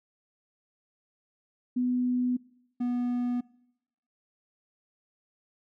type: tone pair in turn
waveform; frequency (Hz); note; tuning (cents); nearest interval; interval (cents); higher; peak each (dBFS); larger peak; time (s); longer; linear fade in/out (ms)
sine / triangle; 248.7 / 244.6; B3 / B3; +12 / -16; unison; 28; first; -24; neither; 1.76-2.37 / 2.8-3.41; neither; 10
effects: noise-tail reverb RT60 0.8 s tail -23 dB re dry